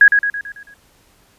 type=tone with echo; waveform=sine; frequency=1655 Hz; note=G#6; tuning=6 cents flat; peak=-3 dBFS; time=0.01-0.08 s; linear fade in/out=2 ms; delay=110 ms; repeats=6; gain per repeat=-6 dB; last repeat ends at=0.74 s; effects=pink hiss -54 dBFS RMS until 1.38 s + resampled to 32000 Hz